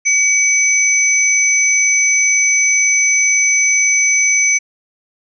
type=tone pair together; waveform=sine; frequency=2278 / 6040 Hz; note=C#7 / F#8; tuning=+47 / +35 cents; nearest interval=octave + perfect fourth; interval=1688 cents; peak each=-13 dBFS; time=0.05-4.59 s; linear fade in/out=20 ms; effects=none